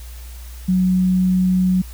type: tone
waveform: sine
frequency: 184.4 Hz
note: F#3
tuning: 6 cents flat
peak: -13 dBFS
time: 0.68-1.82 s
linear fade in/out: 10 ms
effects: added 60 Hz sine -32 dBFS peak until 1.93 s + white hiss -44 dBFS RMS until 1.93 s